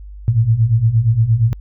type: beating tone pair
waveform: sine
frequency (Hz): 108.2 / 116.8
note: A2 / A#2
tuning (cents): -29 / +4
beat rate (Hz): 8.6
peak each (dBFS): -16 / -12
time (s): 0.28-1.53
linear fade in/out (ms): 0
effects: added 50 Hz sine -31 dBFS peak until 1.6 s